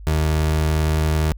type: tone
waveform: 30% pulse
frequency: 77.78 Hz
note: D#2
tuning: in tune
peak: -14 dBFS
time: 0.07-1.32 s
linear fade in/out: 0 ms
effects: added 50 Hz sine -34 dBFS peak until 1.37 s